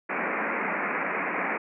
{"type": "band-pass noise", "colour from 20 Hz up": "white", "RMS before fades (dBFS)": -29, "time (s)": [0.09, 1.58], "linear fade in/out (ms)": 10, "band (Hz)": [170, 2400], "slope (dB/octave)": 96, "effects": []}